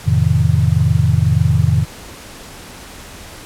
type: chord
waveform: sine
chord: F dominant seventh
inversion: none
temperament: just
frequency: 87.31 / 109.13 / 130.96 / 157.15 Hz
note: F2 / A2 / C3 / Eb3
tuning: 0 / -14 / +2 / +18 cents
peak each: -16 dBFS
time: 0.04-1.86 s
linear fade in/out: 50 ms
effects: pink hiss -35 dBFS RMS until 3.45 s + low-pass 12000 Hz 12 dB/octave